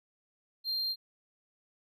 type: tone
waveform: triangle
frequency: 4186 Hz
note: C8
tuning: in tune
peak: -29 dBFS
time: 0.64-0.96 s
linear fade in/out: 50 ms
effects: none